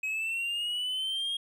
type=linear sweep; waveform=triangle; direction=up; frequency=2538 to 3268 Hz; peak=-28 dBFS; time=0.03-1.37 s; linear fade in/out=5 ms; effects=none